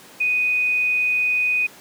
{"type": "tone", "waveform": "sine", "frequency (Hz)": 2489, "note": "D#7", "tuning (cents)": 0, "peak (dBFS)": -17, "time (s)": [0.2, 1.67], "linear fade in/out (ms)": 10, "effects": ["pink hiss -44 dBFS RMS until 1.8 s", "high-pass 200 Hz 12 dB/octave"]}